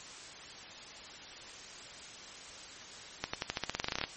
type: accelerating click train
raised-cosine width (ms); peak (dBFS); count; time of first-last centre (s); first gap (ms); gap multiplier
0.2; -14; 16; 3.24-4.039; 95; 0.91
effects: white hiss -48 dBFS RMS until 4.16 s + MP3 32 kbps